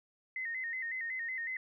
sine tone with vibrato, 1944 Hz, B6, 28 cents flat, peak -35 dBFS, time 0.36-1.57 s, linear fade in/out 2 ms, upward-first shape square, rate 5.4 Hz, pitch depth 87 cents each way, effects none

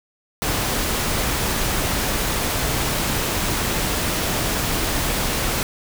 pink noise, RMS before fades -22 dBFS, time 0.42-5.63 s, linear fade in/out 0 ms, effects none

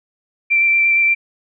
sine tone with vibrato, 2349 Hz, D7, in tune, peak -11 dBFS, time 0.5-1.15 s, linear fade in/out 20 ms, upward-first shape square, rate 8.6 Hz, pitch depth 9 cents each way, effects none

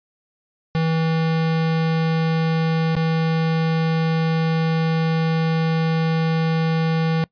square tone with dropouts, 162 Hz, E3, 30 cents flat, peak -18 dBFS, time 0.75-7.24 s, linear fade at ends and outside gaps 0 ms, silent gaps 2.953-2.966 s, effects noise-tail reverb RT60 0.1 s tail -23 dB re dry + resampled to 11025 Hz

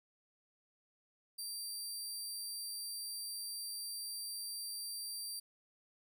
20% pulse tone, 4699 Hz, D8, in tune, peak -35 dBFS, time 1.38-5.4 s, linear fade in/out 10 ms, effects none

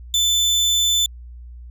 30% pulse tone, 3520 Hz, A7, in tune, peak -13 dBFS, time 0.14-1.06 s, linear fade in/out 2 ms, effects added 60 Hz sine -35 dBFS peak until 1.7 s

